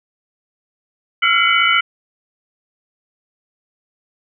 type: tone cluster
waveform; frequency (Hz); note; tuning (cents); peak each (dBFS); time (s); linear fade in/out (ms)
sine; 1346 / 1401 / 2051 / 2254 / 2982; E6 / F6 / C7 / C#7 / F#7; +36 / +5 / -35 / +28 / +13; -18; 1.22-1.81; 10
effects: none